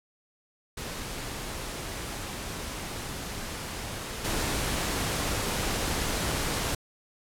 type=noise with level steps; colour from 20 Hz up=pink; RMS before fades=-36 / -29 dBFS; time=0.77-6.75 s; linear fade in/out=5 ms; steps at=4.24 s; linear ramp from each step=10 ms; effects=low-pass 12000 Hz 12 dB/octave